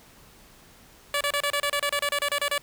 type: tone bursts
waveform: 10% pulse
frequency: 575 Hz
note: D5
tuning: 37 cents flat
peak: -15 dBFS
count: 15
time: 1.14-2.58 s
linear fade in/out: 2 ms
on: 68 ms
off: 30 ms
effects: pink hiss -53 dBFS RMS until 2.62 s